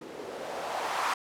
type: noise with low-pass filter sweep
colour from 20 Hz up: violet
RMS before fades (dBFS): -34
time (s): 0.01-1.14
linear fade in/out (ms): 5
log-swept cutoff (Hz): 340 to 1100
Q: 2.3
effects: none